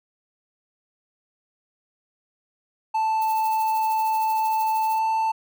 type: tone with pitch glide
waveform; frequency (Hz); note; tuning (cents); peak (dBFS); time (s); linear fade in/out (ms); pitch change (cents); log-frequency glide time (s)
triangle; 880 to 887.1; A5 to A5; 0 to +14; -18; 2.94-5.32; 10; +14; 4.84-5.07
type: noise with tremolo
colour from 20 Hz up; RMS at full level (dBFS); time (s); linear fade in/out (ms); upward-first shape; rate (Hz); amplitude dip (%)
violet; -36; 3.21-4.99; 10; triangle; 13; 80
effects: none